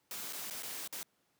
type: noise with dropouts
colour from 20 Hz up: white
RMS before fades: -42 dBFS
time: 0.11-1.03 s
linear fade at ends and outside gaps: 1 ms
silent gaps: 0.326-0.332 / 0.5-0.508 / 0.624-0.631 / 0.876-0.926 s
effects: pink hiss -75 dBFS RMS until 1.39 s + high-pass 150 Hz 12 dB/octave